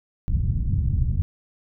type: low-pass noise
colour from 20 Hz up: white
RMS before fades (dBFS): -22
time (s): 0.28-1.22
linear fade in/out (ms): 0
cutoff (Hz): 130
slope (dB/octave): 24
effects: none